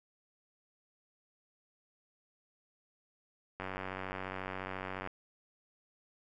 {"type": "click train", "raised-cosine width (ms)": 0.5, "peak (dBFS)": -24, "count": 140, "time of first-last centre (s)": [3.6, 5.074], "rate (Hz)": 94.3, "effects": []}